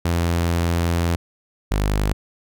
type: tone pair in turn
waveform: sawtooth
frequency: 85.1 / 50.6 Hz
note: F2 / G#1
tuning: -44 / -44 cents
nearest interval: major sixth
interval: 900 cents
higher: first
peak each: -14 dBFS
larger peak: neither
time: 0.05-1.16 / 1.71-2.13 s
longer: first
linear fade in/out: 5 ms
effects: none